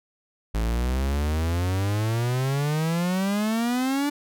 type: exponential sweep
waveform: 45% pulse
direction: up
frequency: 53 to 293.2 Hz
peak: -22 dBFS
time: 0.54-4.1 s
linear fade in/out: 10 ms
effects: none